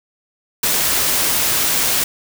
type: noise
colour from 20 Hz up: white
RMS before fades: -17 dBFS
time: 0.63-2.04 s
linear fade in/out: 5 ms
effects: none